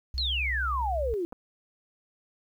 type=tone; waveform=sine; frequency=65.1 Hz; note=C2; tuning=8 cents flat; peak=-30 dBFS; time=0.14-1.14 s; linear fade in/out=0 ms
type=exponential sweep; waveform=sine; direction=down; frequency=4386 to 329.6 Hz; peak=-27 dBFS; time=0.18-1.25 s; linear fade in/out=0 ms
type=clicks; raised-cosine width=1 ms; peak=-28 dBFS; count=2; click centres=1.324 / 1.328 s
effects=10-bit